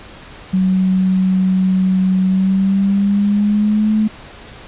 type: tone with pitch glide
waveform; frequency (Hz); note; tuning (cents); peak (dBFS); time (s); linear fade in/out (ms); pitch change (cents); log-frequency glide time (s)
sine; 187.3 to 215.2; F#3 to A3; +21 to -38; -11; 0.53-4.08; 10; +241; 2.25-3.94
effects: pink hiss -37 dBFS RMS until 4.67 s + resampled to 8000 Hz